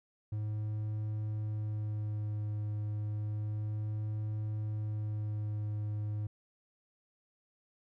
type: tone with vibrato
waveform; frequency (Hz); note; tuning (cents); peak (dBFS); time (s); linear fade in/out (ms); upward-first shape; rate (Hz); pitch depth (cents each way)
triangle; 106.2; G#2; +39; -31; 0.32-6.27; 5; sine; 0.31; 14
effects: none